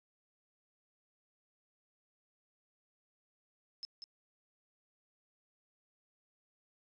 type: tone with echo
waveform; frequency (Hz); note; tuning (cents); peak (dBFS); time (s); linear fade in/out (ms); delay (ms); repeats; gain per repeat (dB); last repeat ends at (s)
sine; 5210; E8; -21; -40; 3.83-3.85; 0; 190; 1; -5; 4.04
effects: resampled to 22050 Hz + 13-bit